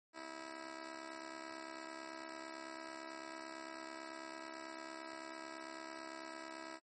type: tone with amplitude modulation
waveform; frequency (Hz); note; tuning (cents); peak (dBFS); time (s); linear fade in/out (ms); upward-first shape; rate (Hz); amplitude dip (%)
10% pulse; 324.5; E4; -27; -35; 0.13-6.8; 50; sine; 69; 75
effects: MP3 32 kbps